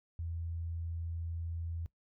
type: tone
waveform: sine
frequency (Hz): 83.5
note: E2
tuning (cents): +23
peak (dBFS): -36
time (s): 0.19-1.86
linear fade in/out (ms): 0
effects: noise-tail reverb RT60 0.1 s tail -19 dB re dry